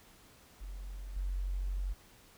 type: tone with level steps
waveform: sine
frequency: 46.25 Hz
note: F#1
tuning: in tune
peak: -40 / -32 dBFS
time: 0.6-1.94 s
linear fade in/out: 20 ms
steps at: 1.16 s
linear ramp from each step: 5 ms
effects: pink hiss -60 dBFS RMS until 2.37 s